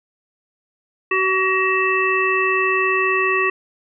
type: harmonic tone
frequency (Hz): 377.9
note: F#4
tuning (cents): +37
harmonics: 1 / 3 / 5 / 7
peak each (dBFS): -21 / -21 / -21 / -21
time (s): 1.11-3.5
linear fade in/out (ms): 5
effects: none